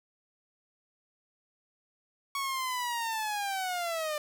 sawtooth linear sweep, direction down, 1116 to 593 Hz, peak -27 dBFS, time 2.35-4.18 s, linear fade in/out 2 ms, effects none

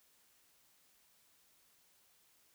silence, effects white hiss -70 dBFS RMS until 2.54 s

